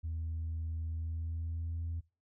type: tone with pitch glide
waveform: sine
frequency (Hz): 81 to 83.23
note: E2 to E2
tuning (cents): -30 to +17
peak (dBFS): -33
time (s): 0.03-2.01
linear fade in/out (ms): 20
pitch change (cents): +47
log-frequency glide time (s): 0.92-1.83
effects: noise-tail reverb RT60 0.3 s tail -23 dB re dry + tanh soft clip ceiling -32 dBFS